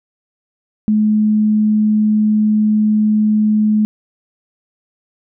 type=tone; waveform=sine; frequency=213.4 Hz; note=G#3; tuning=47 cents sharp; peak=-10 dBFS; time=0.88-3.85 s; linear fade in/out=0 ms; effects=none